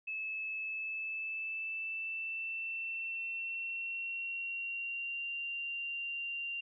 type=tone with pitch glide; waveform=sine; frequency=2603 to 2774 Hz; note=E7 to F7; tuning=-22 to -12 cents; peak=-36 dBFS; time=0.07-6.61 s; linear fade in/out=10 ms; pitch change=+110 cents; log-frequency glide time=0.59-5.27 s; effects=none